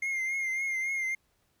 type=tone with vibrato; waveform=triangle; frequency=2119 Hz; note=C7; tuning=21 cents sharp; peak=-27 dBFS; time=0.02-1.15 s; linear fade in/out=5 ms; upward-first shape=triangle; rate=3.6 Hz; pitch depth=48 cents each way; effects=pink hiss -72 dBFS RMS until 1.6 s